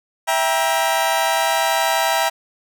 sawtooth chord, E diminished, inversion none, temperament just, 659.3 / 791.1 / 949.3 Hz, E5 / G5 / Bb5, 0 / +16 / +31 cents, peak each -17 dBFS, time 0.27-2.3 s, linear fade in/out 20 ms, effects none

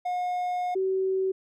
triangle / sine tone pair in turn, 720 / 380.1 Hz, F#5 / F#4, -47 / +47 cents, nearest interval major seventh, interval 1106 cents, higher first, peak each -24 / -23 dBFS, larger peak second, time 0.05-0.75 / 0.75-1.32 s, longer first, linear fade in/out 10 ms, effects none

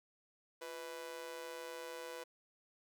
sawtooth tone with amplitude modulation, 496.1 Hz, B4, 8 cents sharp, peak -37 dBFS, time 0.61-2.24 s, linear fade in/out 10 ms, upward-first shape sine, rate 149 Hz, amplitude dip 85%, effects none

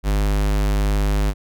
square tone, 50.7 Hz, G#1, 41 cents flat, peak -17 dBFS, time 0.03-1.34 s, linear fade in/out 50 ms, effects none

